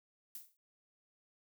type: noise with exponential decay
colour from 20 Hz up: violet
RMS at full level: -43 dBFS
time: 0.35-0.57 s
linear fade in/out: 2 ms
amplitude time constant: 46 ms
effects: none